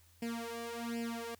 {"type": "tone with flanger", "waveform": "sawtooth", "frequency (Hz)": 232.9, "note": "A#3", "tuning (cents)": -1, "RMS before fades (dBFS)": -40, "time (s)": [0.22, 1.35], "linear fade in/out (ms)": 5, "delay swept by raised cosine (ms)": [0.39, 2.59], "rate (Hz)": 1.3, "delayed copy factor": 0.95, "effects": ["added 85 Hz sine -64 dBFS peak until 1.39 s", "white hiss -67 dBFS RMS until 1.39 s"]}